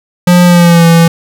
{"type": "tone with pitch glide", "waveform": "square", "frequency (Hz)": [177.1, 167.16], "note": ["F3", "E3"], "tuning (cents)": [24, 24], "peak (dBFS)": -3, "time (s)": [0.27, 1.08], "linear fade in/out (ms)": 5, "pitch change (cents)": -100, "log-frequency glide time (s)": [0.45, 0.86], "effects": []}